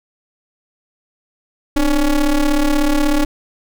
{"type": "ring-modulated tone", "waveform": "square", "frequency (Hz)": 139.8, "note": "C#3", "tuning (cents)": 15, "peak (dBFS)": -10, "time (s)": [1.76, 3.25], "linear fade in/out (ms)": 5, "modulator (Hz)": 158, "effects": []}